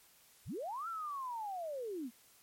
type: linear two-way sweep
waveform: sine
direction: up then down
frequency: 37.75 to 1378 to 215 Hz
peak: -38 dBFS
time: 0.45-2.11 s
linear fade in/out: 50 ms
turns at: 0.88 s
effects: white hiss -64 dBFS RMS until 2.42 s + MP3 64 kbps